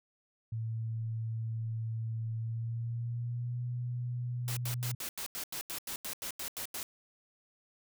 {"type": "tone with pitch glide", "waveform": "sine", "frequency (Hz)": [112.7, 122.19], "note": ["A2", "B2"], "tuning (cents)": [42, -18], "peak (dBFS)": -33, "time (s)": [0.52, 4.95], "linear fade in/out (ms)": 5, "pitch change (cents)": 140, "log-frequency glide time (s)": [2.35, 3.61]}
{"type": "noise bursts", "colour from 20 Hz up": "white", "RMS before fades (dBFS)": -39, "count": 14, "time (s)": [4.48, 6.829], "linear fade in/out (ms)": 0, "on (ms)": 87, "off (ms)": 87}
{"effects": []}